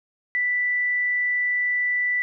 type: tone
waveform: sine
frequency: 1975.5 Hz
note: B6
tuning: in tune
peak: -20 dBFS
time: 0.35-2.22 s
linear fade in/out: 0 ms
effects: none